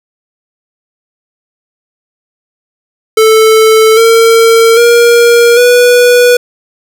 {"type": "tone with pitch steps", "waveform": "square", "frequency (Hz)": [440, 455.8, 472.1, 489.1], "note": ["A4", "A#4", "A#4", "B4"], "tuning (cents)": [0, -39, 22, -17], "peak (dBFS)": -3, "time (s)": [3.17, 6.37], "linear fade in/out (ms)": 5, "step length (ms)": 800, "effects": []}